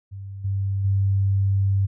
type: tone with level steps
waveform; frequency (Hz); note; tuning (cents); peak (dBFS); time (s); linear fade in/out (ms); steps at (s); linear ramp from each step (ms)
sine; 98; G2; 0; -32 / -21 / -17; 0.11-1.87; 20; 0.44 / 0.84; 10
effects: none